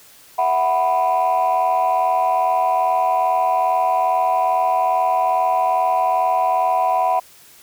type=chord; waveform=sine; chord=E suspended second; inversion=none; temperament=just; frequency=659.3 / 741.7 / 988.9 Hz; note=E5 / F#5 / B5; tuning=0 / +4 / +2 cents; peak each=-21 / -16 / -18 dBFS; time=0.38-7.2 s; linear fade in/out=10 ms; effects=tanh soft clip ceiling -10 dBFS + white hiss -47 dBFS RMS until 7.62 s